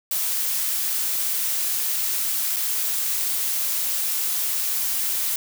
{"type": "noise with dropouts", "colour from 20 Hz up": "blue", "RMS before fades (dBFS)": -24, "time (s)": [0.11, 5.36], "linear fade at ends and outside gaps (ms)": 2, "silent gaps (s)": [2.562, 2.566], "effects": []}